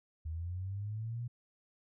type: linear sweep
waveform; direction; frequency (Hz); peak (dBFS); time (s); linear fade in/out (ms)
sine; up; 77.3 to 122; -36; 0.25-1.28; 10
effects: none